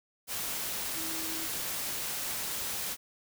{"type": "tone in noise", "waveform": "sine", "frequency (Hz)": 323.3, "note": "E4", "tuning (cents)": -34, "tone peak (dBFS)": -42, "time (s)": [0.94, 1.49], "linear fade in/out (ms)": 50, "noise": "white", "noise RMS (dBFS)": -35, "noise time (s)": [0.27, 2.97], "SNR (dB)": -10, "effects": []}